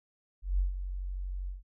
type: tone with ADSR envelope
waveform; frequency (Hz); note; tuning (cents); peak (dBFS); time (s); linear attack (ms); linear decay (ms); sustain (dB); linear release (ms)
sine; 46.25; F#1; 0; -23; 0.42-1.63; 170; 130; -10; 150
effects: none